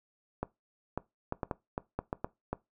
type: clicks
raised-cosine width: 1 ms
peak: -18 dBFS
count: 10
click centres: 0.43 / 0.976 / 1.324 / 1.432 / 1.512 / 1.779 / 1.99 / 2.129 / 2.245 / 2.53 s
effects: noise-tail reverb RT60 0.2 s tail -20 dB re dry